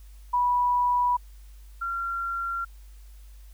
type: tone pair in turn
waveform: sine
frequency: 980 / 1375.2 Hz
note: B5 / F6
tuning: -14 / -27 cents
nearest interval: tritone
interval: 587 cents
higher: second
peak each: -20 / -27 dBFS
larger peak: first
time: 0.33-1.17 / 1.81-2.65 s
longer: neither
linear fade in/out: 10 ms
effects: added 50 Hz sine -44 dBFS peak until 3.53 s + white hiss -61 dBFS RMS until 3.53 s